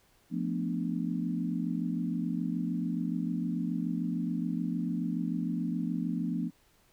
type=chord; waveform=sine; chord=B half-diminished seventh; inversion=second; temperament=equal; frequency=174.61 / 220 / 246.9 / 293.7 Hz; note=F3 / A3 / B3 / D4; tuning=0 / 0 / 0 / 0 cents; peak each=-33 / -36 / -34 / -37 dBFS; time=0.3-6.51 s; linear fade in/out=50 ms; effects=pink hiss -66 dBFS RMS until 6.92 s